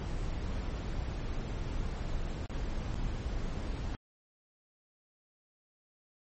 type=noise with dropouts; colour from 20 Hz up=brown; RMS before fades=-35 dBFS; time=0-3.95 s; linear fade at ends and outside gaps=0 ms; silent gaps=2.461-2.496 / 2.943-2.954 s; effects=MP3 32 kbps